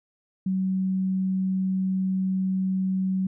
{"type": "tone", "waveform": "sine", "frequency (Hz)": 188.7, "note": "F#3", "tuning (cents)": 34, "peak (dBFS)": -22, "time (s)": [0.46, 3.27], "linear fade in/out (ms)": 5, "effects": []}